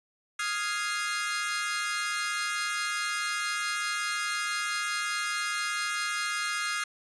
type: chord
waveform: sawtooth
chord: F minor seventh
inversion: third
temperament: equal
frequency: 1244.5 / 1396.9 / 1661.2 / 2093 Hz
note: Eb6 / F6 / Ab6 / C7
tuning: 0 / 0 / 0 / 0 cents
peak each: -31 dBFS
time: 0.39-6.84 s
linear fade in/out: 5 ms
effects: resampled to 24000 Hz